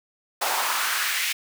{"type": "noise with high-pass filter sweep", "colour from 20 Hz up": "pink", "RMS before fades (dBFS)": -25, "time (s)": [0.41, 1.33], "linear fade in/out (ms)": 10, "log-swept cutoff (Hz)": [730, 2400], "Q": 2, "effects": []}